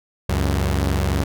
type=tone pair together; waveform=sawtooth; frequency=69.5 / 93.56 Hz; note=C#2 / F#2; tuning=+5 / +20 cents; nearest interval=perfect fourth; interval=515 cents; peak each=-16 / -18 dBFS; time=0.29-1.24 s; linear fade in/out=5 ms; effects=none